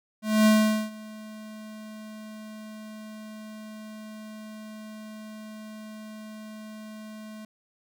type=tone with ADSR envelope; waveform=square; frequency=215.7 Hz; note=A3; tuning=34 cents flat; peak=-16 dBFS; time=0.22-7.45 s; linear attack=240 ms; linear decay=440 ms; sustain=-24 dB; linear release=3 ms; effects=none